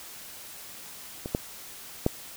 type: clicks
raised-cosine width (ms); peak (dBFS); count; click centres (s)
2; -20 / -11 / -8; 3; 1.259 / 1.349 / 2.064
effects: white hiss -44 dBFS RMS until 2.36 s